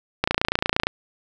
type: click train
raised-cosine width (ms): 0.3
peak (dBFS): -3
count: 19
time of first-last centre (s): 0.24-0.869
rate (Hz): 28.6
effects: none